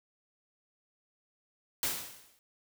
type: noise with exponential decay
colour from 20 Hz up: white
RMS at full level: -29 dBFS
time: 1.83-2.39 s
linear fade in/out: 1 ms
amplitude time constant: 120 ms
effects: none